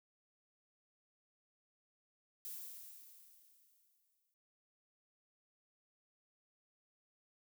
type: noise with exponential decay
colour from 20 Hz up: violet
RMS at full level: -45 dBFS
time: 2.45-4.34 s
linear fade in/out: 0 ms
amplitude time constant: 410 ms
effects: none